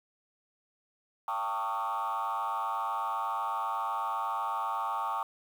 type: tone with frequency modulation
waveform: sine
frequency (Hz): 1009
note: B5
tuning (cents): +37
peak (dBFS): -28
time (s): 1.28-5.23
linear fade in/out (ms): 2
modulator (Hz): 108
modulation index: 2.3
effects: tanh soft clip ceiling -27 dBFS + 9-bit